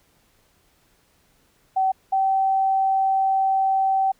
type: tone pair in turn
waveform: sine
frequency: 763 / 771.4 Hz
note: G5 / G5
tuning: -47 / -28 cents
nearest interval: unison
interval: 19 cents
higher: second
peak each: -17 / -17 dBFS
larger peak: neither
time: 1.76-1.92 / 2.12-4.12 s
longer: second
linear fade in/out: 10 ms
effects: pink hiss -62 dBFS RMS until 4.19 s